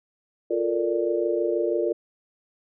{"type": "chord", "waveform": "sine", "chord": "Bb major seventh", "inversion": "second", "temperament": "equal", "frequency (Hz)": [349.2, 440, 466.2, 587.3], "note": ["F4", "A4", "Bb4", "D5"], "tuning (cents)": [0, 0, 0, 0], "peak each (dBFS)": [-25, -29, -27, -28], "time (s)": [0.5, 1.93], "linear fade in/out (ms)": 10, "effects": []}